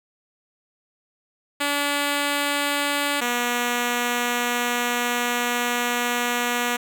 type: tone pair in turn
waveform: 5% pulse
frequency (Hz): 287.2 / 242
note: D4 / B3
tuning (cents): -39 / -35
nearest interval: minor third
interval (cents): 296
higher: first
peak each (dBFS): -10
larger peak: neither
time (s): 1.6-3.21 / 3.21-6.77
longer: second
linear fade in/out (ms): 10
effects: none